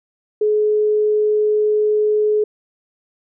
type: tone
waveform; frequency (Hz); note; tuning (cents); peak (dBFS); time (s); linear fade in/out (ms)
sine; 424.1; G#4; +36; -13; 0.41-2.44; 5
effects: none